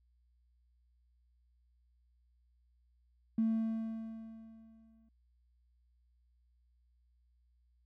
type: tone with exponential decay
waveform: triangle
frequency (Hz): 223.6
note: A3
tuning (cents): +28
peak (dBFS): -23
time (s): 3.38-5.09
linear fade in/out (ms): 5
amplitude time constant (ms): 370
effects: tanh soft clip ceiling -25 dBFS + added 60 Hz sine -68 dBFS peak until 7.85 s